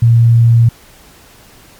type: tone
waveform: sine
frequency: 116.54 Hz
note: A#2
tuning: in tune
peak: -4 dBFS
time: 0.02-0.69 s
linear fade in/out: 5 ms
effects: pink hiss -42 dBFS RMS until 1.79 s + MP3 96 kbps